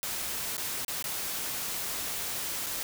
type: noise with dropouts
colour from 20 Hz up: white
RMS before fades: -34 dBFS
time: 0.03-2.83 s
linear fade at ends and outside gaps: 0 ms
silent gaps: 0.568-0.579 / 0.848-0.881 / 1.025-1.042 / 2.662-2.666 s
effects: none